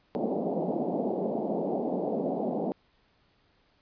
pink band-pass noise, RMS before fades -30 dBFS, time 0.15-2.72 s, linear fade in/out 0 ms, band 180 to 770 Hz, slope 48 dB/octave, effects pink hiss -67 dBFS RMS until 3.81 s + resampled to 11025 Hz

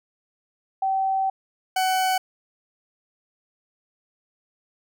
sine / 40% pulse tone pair in turn, 770 / 750.2 Hz, G5 / F#5, -31 / +24 cents, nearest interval unison, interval 45 cents, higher first, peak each -20 / -19 dBFS, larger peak second, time 0.82-1.3 / 1.76-2.18 s, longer first, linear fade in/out 5 ms, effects none

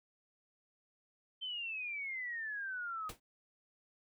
sine exponential sweep, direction down, 3117 to 1241 Hz, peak -38 dBFS, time 1.41-3.1 s, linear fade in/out 20 ms
pink noise with exponential decay, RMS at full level -40 dBFS, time 3.09-3.2 s, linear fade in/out 5 ms, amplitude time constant 23 ms
effects none

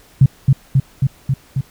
sine tone with echo, 134.7 Hz, C#3, 49 cents flat, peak -4 dBFS, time 0.21-0.26 s, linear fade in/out 5 ms, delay 270 ms, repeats 5, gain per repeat -2 dB, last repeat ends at 1.61 s, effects pink hiss -48 dBFS RMS until 1.7 s

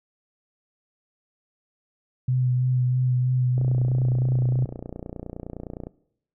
sine tone with vibrato, 126.4 Hz, B2, 41 cents sharp, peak -19 dBFS, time 2.28-4.65 s, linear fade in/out 5 ms, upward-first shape sine, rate 3.1 Hz, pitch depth 19 cents each way
click train, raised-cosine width 2 ms, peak -21 dBFS, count 69, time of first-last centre 3.58-5.87 s, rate 29.7 Hz
effects noise-tail reverb RT60 0.7 s tail -20 dB re dry

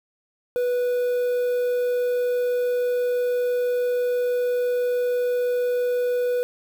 triangle tone with quantisation, 491.7 Hz, B4, 8 cents flat, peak -18 dBFS, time 0.56-6.43 s, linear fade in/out 0 ms, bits 7, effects none

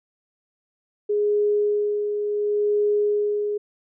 sine tone with tremolo, 415.3 Hz, G#4, in tune, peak -17 dBFS, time 1.09-3.58 s, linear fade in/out 10 ms, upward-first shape sine, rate 0.7 Hz, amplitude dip 45%, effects none

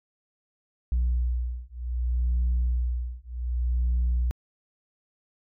sine beating tone pair, 60.5 / 61.15 Hz, B1 / B1, -35 / -16 cents, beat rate 0.65 Hz, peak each -25 dBFS, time 0.92-4.31 s, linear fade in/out 0 ms, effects tanh soft clip ceiling -19 dBFS

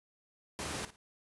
pink noise with echo, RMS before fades -38 dBFS, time 0.59-0.85 s, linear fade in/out 0 ms, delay 55 ms, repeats 2, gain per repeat -13 dB, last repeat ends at 0.96 s, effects high-pass 80 Hz 12 dB/octave + resampled to 24000 Hz

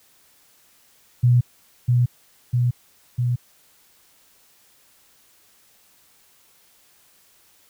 sine tone with echo, 122.4 Hz, B2, 15 cents flat, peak -12 dBFS, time 1.23-1.41 s, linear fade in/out 10 ms, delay 650 ms, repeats 3, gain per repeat -2 dB, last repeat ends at 3.36 s, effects white hiss -57 dBFS RMS until 7.69 s

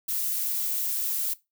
violet noise with amplitude modulation, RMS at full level -27 dBFS, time 0.08-1.34 s, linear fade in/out 10 ms, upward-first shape sine, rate 215 Hz, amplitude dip 25%, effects noise-tail reverb RT60 0.2 s tail -18 dB re dry

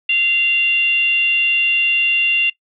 sine tone with frequency modulation, 2769 Hz, F7, 15 cents flat, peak -12 dBFS, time 0.09-2.5 s, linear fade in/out 5 ms, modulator 699 Hz, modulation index 0.32, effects noise-tail reverb RT60 0.1 s tail -21 dB re dry

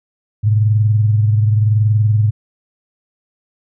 sine tone pair together, 106.01 / 126.9 Hz, G#2 / B2, +36 / +47 cents, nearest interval minor third, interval 311 cents, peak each -10 / -21 dBFS, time 0.43-2.31 s, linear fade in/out 20 ms, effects none

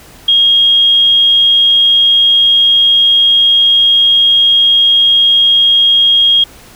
sine tone, 3260 Hz, G#7, 33 cents flat, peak -5 dBFS, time 0.28-6.44 s, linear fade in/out 5 ms, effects pink hiss -38 dBFS RMS until 6.75 s

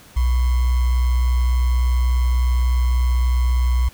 sine tone with sample-and-hold, 61.74 Hz, B1, in tune, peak -14 dBFS, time 0.16-3.89 s, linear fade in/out 10 ms, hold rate 1050 Hz, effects pink hiss -46 dBFS RMS until 3.93 s

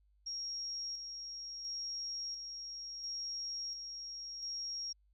sine tone with tremolo, 5588 Hz, F8, in tune, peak -38 dBFS, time 0.26-4.93 s, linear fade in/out 10 ms, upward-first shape square, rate 0.72 Hz, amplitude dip 40%, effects added 50 Hz sine -67 dBFS peak until 5.13 s

